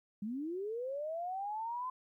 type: linear sweep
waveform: sine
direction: up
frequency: 196 to 1033 Hz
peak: -36 dBFS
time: 0.22-1.9 s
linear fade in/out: 5 ms
effects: 13-bit